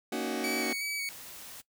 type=chord; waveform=sawtooth; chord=D# minor seventh; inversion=second; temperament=just; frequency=233.3 / 280 / 311.1 / 373.4 Hz; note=A#3 / C#4 / D#4 / F#4; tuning=+2 / +18 / 0 / +16 cents; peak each=-32 / -32 / -34 / -31 dBFS; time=0.12-0.73 s; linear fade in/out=5 ms
type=tone with vibrato; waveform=sawtooth; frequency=2258 Hz; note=C#7; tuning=31 cents sharp; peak=-29 dBFS; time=0.44-1.09 s; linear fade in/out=0 ms; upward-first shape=square; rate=2.7 Hz; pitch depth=20 cents each way
type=noise; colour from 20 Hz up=white; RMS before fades=-46 dBFS; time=1.08-1.62 s; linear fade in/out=20 ms
effects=noise-tail reverb RT60 0.1 s tail -19 dB re dry